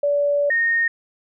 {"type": "tone pair in turn", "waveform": "sine", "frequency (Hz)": [576, 1847.8], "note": ["D5", "A#6"], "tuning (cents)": [-34, -16], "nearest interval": "octave + minor sixth", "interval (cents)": 2018, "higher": "second", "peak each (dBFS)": -16, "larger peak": "neither", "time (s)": [[0.03, 0.5], [0.5, 0.88]], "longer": "first", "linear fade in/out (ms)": 5, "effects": []}